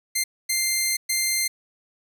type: tone bursts at uneven times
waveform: 10% pulse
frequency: 2093 Hz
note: C7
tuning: in tune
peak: -12 dBFS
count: 3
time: 0.15-0.24 / 0.49-0.97 / 1.09-1.48 s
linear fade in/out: 10 ms
effects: none